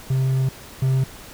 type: tone pair in turn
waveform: triangle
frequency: 131.9 / 131.9 Hz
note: C3 / C3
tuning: +14 / +14 cents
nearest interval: unison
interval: 0 cents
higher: neither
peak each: -15 / -14 dBFS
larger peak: second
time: 0.1-0.49 / 0.82-1.04 s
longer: first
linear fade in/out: 5 ms
effects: pink hiss -41 dBFS RMS until 1.33 s